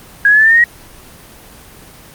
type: exponential sweep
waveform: sine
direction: up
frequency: 1635 to 1913 Hz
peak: -5 dBFS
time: 0.25-0.64 s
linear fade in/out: 2 ms
effects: pink hiss -38 dBFS RMS until 2.14 s + Opus 24 kbps